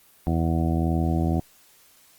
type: harmonic tone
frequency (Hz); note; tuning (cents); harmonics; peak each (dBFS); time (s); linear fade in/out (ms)
81.9; E2; -11; 1 / 2 / 3 / 4 / 5 / 6 / 7 / 8 / 9; -24 / -25 / -28 / -29 / -41 / -41 / -39 / -38 / -33; 0.27-1.4; 0
effects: white hiss -56 dBFS RMS until 2.18 s + Opus 24 kbps